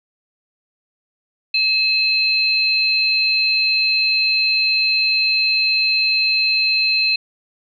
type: tone pair together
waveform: sine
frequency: 2587 / 4122 Hz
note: E7 / C8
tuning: -33 / -27 cents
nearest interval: minor sixth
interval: 806 cents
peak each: -17 dBFS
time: 1.54-7.16 s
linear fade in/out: 5 ms
effects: none